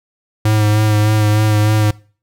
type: tone with vibrato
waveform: square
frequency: 106.6 Hz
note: G#2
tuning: 46 cents sharp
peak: -11 dBFS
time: 0.45-1.91 s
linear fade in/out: 5 ms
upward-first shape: sine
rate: 3.3 Hz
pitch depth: 23 cents each way
effects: noise-tail reverb RT60 0.4 s tail -22 dB re dry